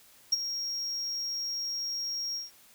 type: tone with ADSR envelope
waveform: triangle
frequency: 5588 Hz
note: F8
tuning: in tune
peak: -17 dBFS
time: 0.32-2.51 s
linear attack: 10 ms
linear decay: 23 ms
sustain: -13 dB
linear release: 160 ms
effects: tanh soft clip ceiling -16 dBFS + white hiss -58 dBFS RMS until 2.74 s